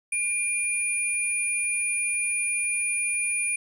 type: tone pair together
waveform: sine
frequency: 2402 / 9608 Hz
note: D7 / D9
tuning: +38 / +38 cents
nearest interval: 2 octaves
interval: 2400 cents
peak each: -27 / -26 dBFS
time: 0.12-3.56 s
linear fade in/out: 5 ms
effects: 9-bit